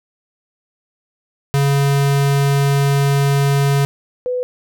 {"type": "tone pair in turn", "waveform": ["square", "sine"], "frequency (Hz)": [140, 498.9], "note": ["C#3", "B4"], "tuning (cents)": [18, 17], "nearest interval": "octave + minor seventh", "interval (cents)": 2199, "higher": "second", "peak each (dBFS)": [-13, -17], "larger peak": "first", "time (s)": [[1.54, 3.85], [4.26, 4.43]], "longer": "first", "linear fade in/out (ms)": 0, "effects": []}